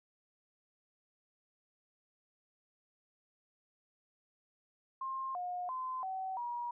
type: tone with pitch steps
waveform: sine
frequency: 1061 / 718 / 1030 / 759 / 958 Hz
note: C6 / F5 / C6 / F#5 / A#5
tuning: +24 / +48 / -28 / +44 / +47 cents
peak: -36 dBFS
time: 5.01-6.71 s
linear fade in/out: 5 ms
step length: 340 ms
effects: none